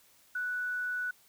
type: tone with quantisation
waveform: sine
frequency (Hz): 1480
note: F#6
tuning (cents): 0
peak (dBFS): -31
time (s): 0.35-1.11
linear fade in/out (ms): 5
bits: 10
effects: white hiss -63 dBFS RMS until 1.28 s